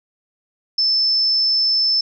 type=tone; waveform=sine; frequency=5274 Hz; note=E8; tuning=in tune; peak=-14 dBFS; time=0.78-2.01 s; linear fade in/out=5 ms; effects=none